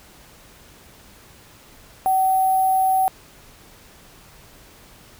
sine tone with sample-and-hold, 759 Hz, F#5, 44 cents sharp, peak -15 dBFS, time 2.06-3.08 s, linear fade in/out 0 ms, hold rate 11025 Hz, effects pink hiss -48 dBFS RMS until 5.19 s

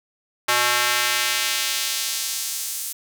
square tone with high-pass filter sweep, 121.8 Hz, B2, 24 cents flat, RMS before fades -23 dBFS, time 0.48-2.93 s, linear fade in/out 10 ms, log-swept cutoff 1100 to 8900 Hz, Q 0.83, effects none

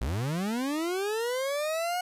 40% pulse linear sweep, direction up, 51.4 to 732 Hz, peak -27 dBFS, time 0.01-2.01 s, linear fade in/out 5 ms, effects resampled to 32000 Hz + 10-bit

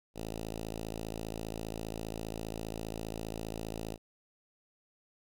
5% pulse tone with notch filter, 55 Hz, A1, in tune, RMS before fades -40 dBFS, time 0.14-3.98 s, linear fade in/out 50 ms, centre 1600 Hz, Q 1.1, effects none

